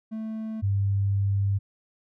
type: tone pair in turn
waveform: triangle / sine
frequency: 220 / 99.25 Hz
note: A3 / G2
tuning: 0 / +22 cents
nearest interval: octave + major second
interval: 1378 cents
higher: first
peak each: -28 / -21 dBFS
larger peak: second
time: 0.11-0.62 / 0.62-1.59 s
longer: second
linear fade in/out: 20 ms
effects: none